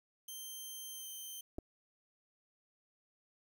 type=tone with pitch glide; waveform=5% pulse; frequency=3136 to 3111 Hz; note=G7 to G7; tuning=0 to -14 cents; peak=-37 dBFS; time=0.28-1.41 s; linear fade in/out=5 ms; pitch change=-14 cents; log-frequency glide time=0.92-1.06 s
type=clicks; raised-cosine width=2 ms; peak=-30 dBFS; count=2; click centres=1.584 / 1.587 s
effects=11-bit